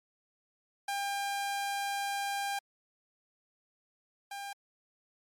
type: tone pair in turn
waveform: sawtooth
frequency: 800 / 800 Hz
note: G5 / G5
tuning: +35 / +35 cents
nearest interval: unison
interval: 0 cents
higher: neither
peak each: -28 / -35 dBFS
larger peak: first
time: 0.88-2.59 / 4.31-4.53 s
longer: first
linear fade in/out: 5 ms
effects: MP3 64 kbps